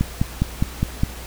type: click train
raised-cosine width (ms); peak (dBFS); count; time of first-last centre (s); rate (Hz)
5; -5; 6; 0.01-1.035; 4.88
effects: added 60 Hz sine -35 dBFS peak until 1.26 s + pink hiss -37 dBFS RMS until 1.26 s